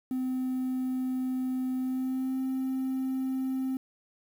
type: tone with pitch glide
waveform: triangle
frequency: 256.9 to 262.4 Hz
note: C4 to C4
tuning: -32 to +5 cents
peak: -25 dBFS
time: 0.11-3.77 s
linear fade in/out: 2 ms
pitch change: +37 cents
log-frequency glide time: 1.77-2.39 s
effects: tanh soft clip ceiling -23 dBFS + 9-bit